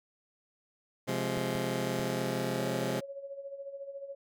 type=chord; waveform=15% pulse; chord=F minor; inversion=second; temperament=just; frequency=130.96 / 174.61 / 209.5 Hz; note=C3 / F3 / Ab3; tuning=+2 / 0 / +15 cents; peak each=-28 / -30 / -29 dBFS; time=1.07-3.01 s; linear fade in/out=20 ms
type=clicks; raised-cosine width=3 ms; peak=-31 dBFS; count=3; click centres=1.374 / 1.553 / 1.996 s
type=tone with tremolo; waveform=sine; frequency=554.4 Hz; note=C#5; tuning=in tune; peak=-37 dBFS; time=2.59-4.15 s; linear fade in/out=5 ms; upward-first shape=sine; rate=14 Hz; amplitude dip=65%
effects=none